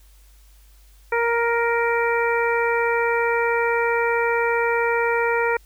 harmonic tone, 467.7 Hz, A#4, 6 cents sharp, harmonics 1 / 2 / 3 / 4 / 5, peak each -21 / -24 / -26 / -27 / -28 dBFS, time 1.12-5.57 s, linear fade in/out 5 ms, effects added 50 Hz sine -48 dBFS peak until 5.65 s + white hiss -58 dBFS RMS until 5.65 s

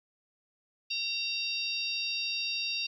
harmonic tone with a mistuned harmonic, 930 Hz, A#5, 4 cents flat, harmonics 3 / 4 / 5 / 6, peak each -34 / -37 / -35 / -41 dBFS, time 0.9-2.87 s, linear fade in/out 10 ms, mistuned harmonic 3, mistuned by -27 cents, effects 11-bit

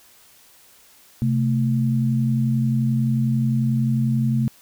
sine tone pair together, 130.81 / 222.1 Hz, C3 / A3, 0 / +16 cents, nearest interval major sixth, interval 916 cents, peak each -19 / -21 dBFS, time 1.22-4.48 s, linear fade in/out 0 ms, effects white hiss -52 dBFS RMS until 4.61 s

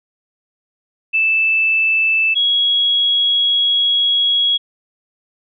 sine tone pair in turn, 2637 / 3322 Hz, E7 / G#7, 0 / 0 cents, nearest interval major third, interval 400 cents, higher second, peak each -12 / -12 dBFS, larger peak neither, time 1.13-2.35 / 2.35-4.58 s, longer second, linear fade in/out 20 ms, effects none

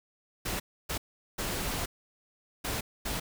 pink noise bursts at uneven times, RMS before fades -33 dBFS, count 5, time 0.45-0.6 / 0.89-0.98 / 1.38-1.86 / 2.64-2.81 / 3.05-3.2 s, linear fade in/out 10 ms, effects none

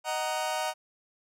sawtooth chord, D# minor, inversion none, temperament just, 622.3 / 746.7 / 933.4 Hz, D#5 / F#5 / A#5, 0 / +16 / +2 cents, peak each -29 dBFS, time 0.04-0.74 s, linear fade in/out 50 ms, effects low-pass 12000 Hz 12 dB/octave

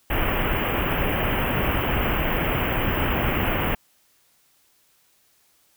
pink band-stop noise, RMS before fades -23 dBFS, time 0.1-3.75 s, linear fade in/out 5 ms, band 3100 to 14000 Hz, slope 96 dB/octave, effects white hiss -62 dBFS RMS until 5.76 s

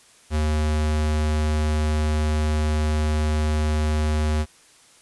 square tone, 76.5 Hz, D#2, 29 cents flat, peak -20 dBFS, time 0.3-4.46 s, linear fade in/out 50 ms, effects white hiss -53 dBFS RMS until 5.01 s + resampled to 24000 Hz

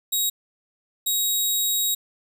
10% pulse tone bursts at uneven times, 3800 Hz, A#7, 33 cents sharp, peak -13 dBFS, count 2, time 0.12-0.3 / 1.06-1.95 s, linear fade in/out 10 ms, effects none

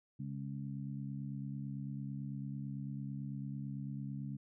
harmonic tone, 69 Hz, C#2, 7 cents flat, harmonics 2 / 3 / 4, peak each -41 / -44 / -49 dBFS, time 0.19-4.37 s, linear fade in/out 10 ms, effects none

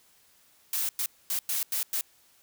blue noise bursts at uneven times, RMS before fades -29 dBFS, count 6, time 0.73-0.89 / 0.99-1.06 / 1.3-1.39 / 1.49-1.63 / 1.72-1.83 / 1.93-2.01 s, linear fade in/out 2 ms, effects white hiss -62 dBFS RMS until 2.42 s

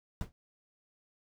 brown noise with exponential decay, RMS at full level -31 dBFS, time 0.21-0.32 s, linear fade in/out 0 ms, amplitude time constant 23 ms, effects none

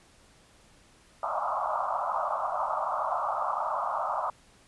white band-pass noise, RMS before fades -30 dBFS, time 1.23-4.3 s, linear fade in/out 2 ms, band 590 to 1300 Hz, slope 96 dB/octave, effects pink hiss -59 dBFS RMS until 4.67 s + resampled to 24000 Hz

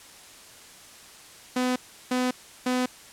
sawtooth tone bursts, 251.9 Hz, B3, 34 cents sharp, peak -19 dBFS, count 3, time 1.56-2.86 s, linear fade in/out 5 ms, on 200 ms, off 350 ms, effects white hiss -48 dBFS RMS until 3.12 s + low-pass 10000 Hz 12 dB/octave

